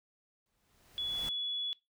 pink noise with exponential growth, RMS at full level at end -43 dBFS, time 0.46-1.29 s, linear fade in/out 1 ms, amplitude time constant 180 ms
sine tone, 3400 Hz, G#7, 40 cents sharp, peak -33 dBFS, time 0.98-1.73 s, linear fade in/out 0 ms
effects noise-tail reverb RT60 0.2 s tail -21 dB re dry

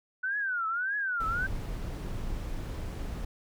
sine tone with vibrato, 1483 Hz, F#6, 4 cents sharp, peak -28 dBFS, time 0.23-1.47 s, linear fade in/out 10 ms, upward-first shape triangle, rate 1.7 Hz, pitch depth 240 cents each way
brown noise, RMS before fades -35 dBFS, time 1.2-3.25 s, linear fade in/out 5 ms
effects none

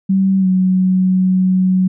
sine tone with pitch glide, 192.2 to 185.87 Hz, G3 to F#3, -34 to +8 cents, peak -10 dBFS, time 0.09-1.88 s, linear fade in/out 10 ms, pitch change -58 cents, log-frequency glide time 0.39-0.47 s, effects none

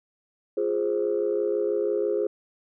sine chord, F minor, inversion none, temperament equal, 349.2 / 415.3 / 523.3 Hz, F4 / Ab4 / C5, 0 / 0 / 0 cents, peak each -28 / -24 / -28 dBFS, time 0.57-2.27 s, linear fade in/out 5 ms, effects tanh soft clip ceiling -15 dBFS

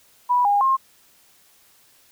sine tone with pitch steps, 982 / 813 / 1066 Hz, B5 / G#5 / C6, -10 / -37 / +32 cents, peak -15 dBFS, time 0.29-0.77 s, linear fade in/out 20 ms, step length 160 ms, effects white hiss -56 dBFS RMS until 2.11 s

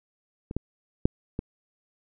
clicks, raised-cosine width 3 ms, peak -21 / -14 / -6 / -16 dBFS, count 4, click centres 0.511 / 0.566 / 1.055 / 1.391 s, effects none

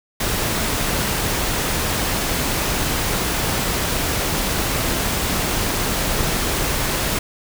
pink noise, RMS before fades -21 dBFS, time 0.2-7.19 s, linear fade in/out 5 ms, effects none

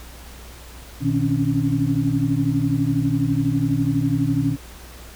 sine tone cluster, 120.7 / 154.8 / 271.2 / 283.3 Hz, B2 / D#3 / C#4 / C#4, -39 / -9 / -38 / +38 cents, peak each -23 dBFS, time 1-4.57 s, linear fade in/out 50 ms, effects added 60 Hz sine -40 dBFS peak until 5.15 s + pink hiss -43 dBFS RMS until 5.15 s

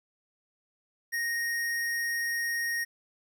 square tone, 1864.7 Hz, A#6, in tune, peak -29 dBFS, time 1.12-2.85 s, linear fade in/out 20 ms, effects 11-bit

